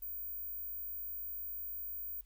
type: tone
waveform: sine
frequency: 15250 Hz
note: A#9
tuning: 38 cents sharp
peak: -39 dBFS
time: 0.02-2.21 s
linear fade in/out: 5 ms
effects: added 44 Hz sine -58 dBFS peak until 2.25 s + white hiss -75 dBFS RMS until 2.25 s